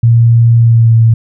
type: tone with pitch glide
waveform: sine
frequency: 116.6 to 113.87 Hz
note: A#2 to A#2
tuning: +1 to -40 cents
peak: -3 dBFS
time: 0.03-1.14 s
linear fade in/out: 5 ms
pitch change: -41 cents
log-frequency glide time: 0.58-0.95 s
effects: none